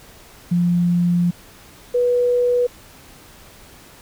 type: tone pair in turn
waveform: sine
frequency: 174.61 / 489.3 Hz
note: F3 / B4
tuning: 0 / -16 cents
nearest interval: octave + tritone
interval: 1784 cents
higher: second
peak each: -14 dBFS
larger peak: neither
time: 0.51-1.31 / 1.94-2.67 s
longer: first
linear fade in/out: 10 ms
effects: pink hiss -45 dBFS RMS until 4.01 s